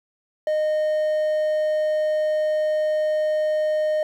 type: tone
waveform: triangle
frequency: 615 Hz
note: D#5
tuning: 20 cents flat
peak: -17 dBFS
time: 0.47-4.03 s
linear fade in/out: 2 ms
effects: 9-bit